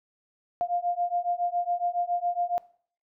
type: beating tone pair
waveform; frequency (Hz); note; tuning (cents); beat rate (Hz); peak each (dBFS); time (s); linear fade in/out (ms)
sine; 698.5 / 705.7; F5 / F5; 0 / +18; 7.2; -28; 0.61-2.58; 0
effects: noise-tail reverb RT60 0.5 s tail -20 dB re dry